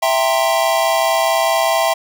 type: chord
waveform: square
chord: C dominant seventh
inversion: first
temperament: equal with one note detuned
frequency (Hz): 659.3 / 784 / 916.8 / 1046.5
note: E5 / G5 / Bb5 / C6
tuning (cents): 0 / 0 / -29 / 0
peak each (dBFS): -17 / -20 / -23 / -22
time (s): 0.02-1.94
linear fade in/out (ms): 10
effects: none